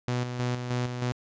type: tone with tremolo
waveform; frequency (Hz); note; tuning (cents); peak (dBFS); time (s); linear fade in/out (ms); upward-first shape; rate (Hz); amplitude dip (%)
sawtooth; 123.47; B2; 0; -22; 0.08-1.12; 0; square; 3.2; 50
effects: resampled to 16000 Hz